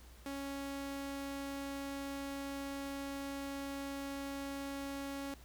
sawtooth tone, 277.2 Hz, C#4, in tune, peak -36 dBFS, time 0.26-5.34 s, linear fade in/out 0 ms, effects added 60 Hz sine -55 dBFS peak until 5.44 s + pink hiss -61 dBFS RMS until 5.44 s

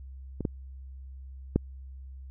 clicks, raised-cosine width 3 ms, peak -19 / -14 / -9 dBFS, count 3, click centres 0.407 / 0.452 / 1.56 s, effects added 66 Hz sine -41 dBFS peak until 2.3 s

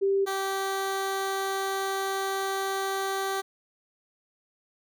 sine / 15% pulse tone pair in turn, 392.6 / 388.3 Hz, G4 / G4, +3 / -16 cents, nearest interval unison, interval 19 cents, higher first, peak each -21 dBFS, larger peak neither, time 0.01-0.26 / 0.26-3.42 s, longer second, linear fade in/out 20 ms, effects none

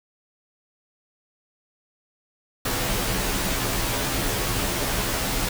pink noise with comb filter, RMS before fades -25 dBFS, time 2.65-5.49 s, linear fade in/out 5 ms, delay 13 ms, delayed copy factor -0.95, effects none

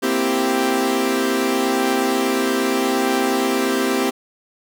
sawtooth chord, C dominant seventh, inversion third, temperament equal, 233.1 / 261.6 / 329.6 / 392 Hz, Bb3 / C4 / E4 / G4, 0 / 0 / 0 / 0 cents, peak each -22 / -17 / -22 / -17 dBFS, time 0.02-4.11 s, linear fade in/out 20 ms, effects none

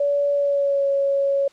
sine tone with pitch glide, 571 to 555.4 Hz, D5 to C#5, -49 to +3 cents, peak -17 dBFS, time 0-1.48 s, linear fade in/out 5 ms, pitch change -48 cents, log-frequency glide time 0.33-0.87 s, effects white hiss -54 dBFS RMS until 1.52 s + low-pass 5000 Hz 12 dB/octave

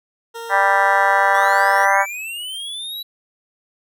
20% pulse tone with pitch glide, 461.9 to 483.5 Hz, A#4 to B4, -16 to -37 cents, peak -24 dBFS, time 0.34-1.86 s, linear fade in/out 20 ms, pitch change +79 cents, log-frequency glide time 0.51-1.67 s
harmonic tone, 196.5 Hz, G3, 4 cents sharp, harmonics 3 / 4 / 5 / 6 / 7 / 8 / 9 / 10, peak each -22 / -18 / -19 / -23 / -25 / -20 / -22 / -24 dBFS, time 0.49-2.06 s, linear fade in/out 50 ms
square linear sweep, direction up, 1100 to 3951 Hz, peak -27 dBFS, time 1.34-3.03 s, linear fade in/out 10 ms
effects none

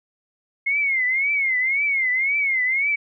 sine tone with vibrato, 2148 Hz, C7, 45 cents sharp, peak -18 dBFS, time 0.66-2.96 s, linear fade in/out 10 ms, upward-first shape triangle, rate 1.9 Hz, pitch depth 150 cents each way, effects none

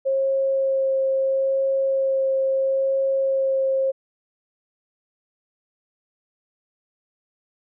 sine tone with vibrato, 537 Hz, C5, 45 cents sharp, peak -18 dBFS, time 0.05-3.92 s, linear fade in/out 20 ms, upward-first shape sine, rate 0.75 Hz, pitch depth 9 cents each way, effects none

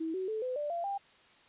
sine tone with pitch steps, 323.2 / 375.6 / 436.4 / 507.2 / 589.3 / 684.8 / 795.8 Hz, E4 / F#4 / A4 / B4 / D5 / F5 / G5, -34 / +26 / -14 / +46 / +6 / -34 / +26 cents, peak -32 dBFS, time 0-0.98 s, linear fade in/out 10 ms, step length 140 ms, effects white hiss -61 dBFS RMS until 1.48 s + resampled to 8000 Hz

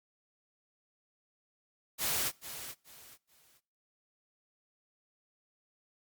white noise with echo, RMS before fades -32 dBFS, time 1.98-2.32 s, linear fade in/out 50 ms, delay 430 ms, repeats 3, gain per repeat -11 dB, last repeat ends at 3.61 s, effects noise-tail reverb RT60 0.6 s tail -26 dB re dry + Opus 48 kbps

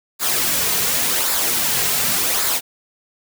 white noise with flanger, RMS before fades -19 dBFS, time 0.19-2.61 s, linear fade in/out 50 ms, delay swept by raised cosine 0.33 to 3.53 ms, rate 0.89 Hz, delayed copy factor -0.5, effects none

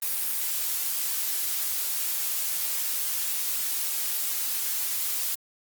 blue noise, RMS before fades -28 dBFS, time 0.02-5.35 s, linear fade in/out 5 ms, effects Opus 32 kbps

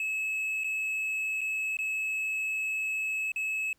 triangle tone with dropouts, 2587 Hz, E7, 33 cents flat, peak -27 dBFS, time 0-3.73 s, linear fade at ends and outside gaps 2 ms, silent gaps 0.637-0.643 / 1.409-1.414 / 1.77-1.788 / 3.319-3.36 s, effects pink hiss -71 dBFS RMS until 3.78 s

